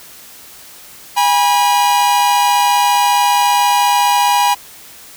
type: tone pair together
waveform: 45% pulse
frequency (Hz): 817.4 / 972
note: G#5 / B5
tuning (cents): -28 / -28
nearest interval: minor third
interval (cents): 300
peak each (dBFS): -13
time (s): 1.16-4.55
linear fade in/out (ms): 20
effects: white hiss -38 dBFS RMS until 5.16 s